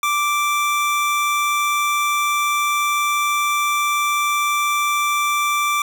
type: tone pair together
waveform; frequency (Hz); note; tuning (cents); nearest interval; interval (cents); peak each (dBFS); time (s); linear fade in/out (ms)
square; 1174.7 / 2342; D6 / D7; 0 / -5; octave; 1195; -19 / -23; 0.03-5.82; 2
effects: none